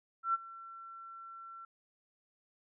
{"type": "tone with ADSR envelope", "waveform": "sine", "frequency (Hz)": 1350, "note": "E6", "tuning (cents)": 41, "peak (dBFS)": -26, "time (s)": [0.23, 1.65], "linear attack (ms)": 110, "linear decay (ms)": 26, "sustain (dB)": -20, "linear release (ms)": 4, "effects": []}